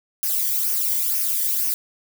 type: noise with flanger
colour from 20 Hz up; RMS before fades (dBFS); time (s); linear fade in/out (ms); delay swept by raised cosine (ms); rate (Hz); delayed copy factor
violet; -22; 0.23-1.74; 0; 0.25 to 0.77; 2.1; -0.6
effects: none